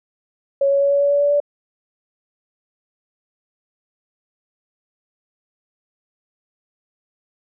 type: tone with pitch steps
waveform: sine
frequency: 554.4 / 557.9 / 561.5 / 565.1 / 568.7 / 572.3 / 575.9 / 579.6 Hz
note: C#5 / C#5 / C#5 / C#5 / C#5 / D5 / D5 / D5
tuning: 0 / +11 / +22 / +33 / +44 / -45 / -34 / -23 cents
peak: -13 dBFS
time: 0.61-1.402 s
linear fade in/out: 5 ms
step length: 99 ms
effects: none